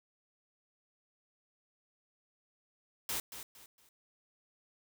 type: noise with echo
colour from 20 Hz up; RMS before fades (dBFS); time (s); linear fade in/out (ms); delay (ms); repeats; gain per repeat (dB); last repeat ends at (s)
white; -36; 3.09-3.2; 2; 230; 3; -10; 3.89
effects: none